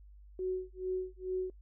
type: tone with tremolo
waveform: sine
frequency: 371 Hz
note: F#4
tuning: 5 cents sharp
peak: -30 dBFS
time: 0.39-1.5 s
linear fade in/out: 2 ms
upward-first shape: sine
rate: 2.3 Hz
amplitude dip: 100%
effects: noise-tail reverb RT60 0.1 s tail -23 dB re dry + added 50 Hz sine -52 dBFS peak until 1.61 s